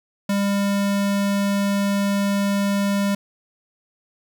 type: tone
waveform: square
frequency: 200 Hz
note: G3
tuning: 35 cents sharp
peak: -19 dBFS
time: 0.29-3.15 s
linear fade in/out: 5 ms
effects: 9-bit